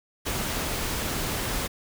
pink noise, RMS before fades -29 dBFS, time 0.25-1.68 s, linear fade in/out 20 ms, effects none

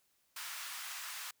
pink high-pass noise, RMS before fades -44 dBFS, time 0.36-1.31 s, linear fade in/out 5 ms, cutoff 1100 Hz, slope 24 dB/octave, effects white hiss -75 dBFS RMS until 1.4 s

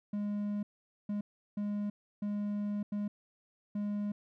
triangle tone bursts at uneven times, 206.1 Hz, G#3, 13 cents flat, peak -30 dBFS, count 6, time 0.13-0.63 / 1.09-1.21 / 1.57-1.9 / 2.22-2.83 / 2.92-3.08 / 3.75-4.12 s, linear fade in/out 5 ms, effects none

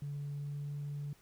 sine tone with pitch glide, 143.5 to 144.5 Hz, D3 to D3, -40 to -28 cents, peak -36 dBFS, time 0.02-1.13 s, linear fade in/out 2 ms, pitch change +12 cents, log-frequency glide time 0.29-0.72 s, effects tanh soft clip ceiling -34 dBFS + pink hiss -65 dBFS RMS until 1.21 s

